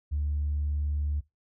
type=tone; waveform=sine; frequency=73.42 Hz; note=D2; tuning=in tune; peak=-25 dBFS; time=0.11-1.21 s; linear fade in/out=20 ms; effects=noise-tail reverb RT60 0.2 s tail -21 dB re dry + tanh soft clip ceiling -22 dBFS